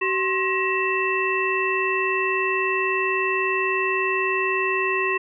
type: harmonic tone with a mistuned harmonic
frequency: 380 Hz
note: F#4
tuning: 46 cents sharp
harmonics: 1 / 3 / 5 / 7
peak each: -25 / -26 / -26 / -25 dBFS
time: 0.01-5.18 s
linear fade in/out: 10 ms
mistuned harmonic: 3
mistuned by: -120 cents
effects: none